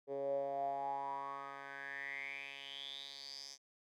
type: tone with band-pass filter sweep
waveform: 10% pulse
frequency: 138.59 Hz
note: C#3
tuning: in tune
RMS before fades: -43 dBFS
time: 0.07-3.58 s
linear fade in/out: 50 ms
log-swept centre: 460 to 5700 Hz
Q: 8.7
effects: none